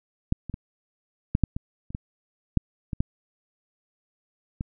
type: clicks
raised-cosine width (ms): 5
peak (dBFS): -9 / -22 / -20 / -8 / -7 / -17 / -27 / -18 / -6 / -17 / -10 / -17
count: 12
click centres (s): 0.324 / 0.497 / 0.541 / 1.351 / 1.437 / 1.565 / 1.905 / 1.949 / 2.573 / 2.932 / 3.005 / 4.609
effects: none